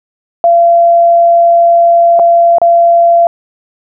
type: tone with dropouts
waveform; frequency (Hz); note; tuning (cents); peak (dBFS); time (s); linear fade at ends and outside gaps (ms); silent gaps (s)
sine; 683; F5; -39; -3; 0.44-3.27; 1; 2.192-2.196 / 2.584-2.616
effects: none